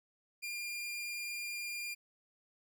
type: tone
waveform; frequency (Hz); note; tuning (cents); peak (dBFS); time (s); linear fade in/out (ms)
sawtooth; 2403; D7; +39; -35; 0.42-1.95; 20
effects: none